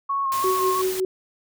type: tone with vibrato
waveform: sine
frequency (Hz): 1091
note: C#6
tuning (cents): -28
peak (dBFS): -21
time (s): 0.09-0.82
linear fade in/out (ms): 10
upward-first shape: square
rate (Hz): 3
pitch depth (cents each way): 24
type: noise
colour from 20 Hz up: white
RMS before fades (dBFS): -32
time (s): 0.32-1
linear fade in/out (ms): 0
type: tone with tremolo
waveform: sine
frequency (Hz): 374.1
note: F#4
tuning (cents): +19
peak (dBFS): -19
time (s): 0.44-1.05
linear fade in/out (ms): 2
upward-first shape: sine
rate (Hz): 5.4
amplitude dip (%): 65
effects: none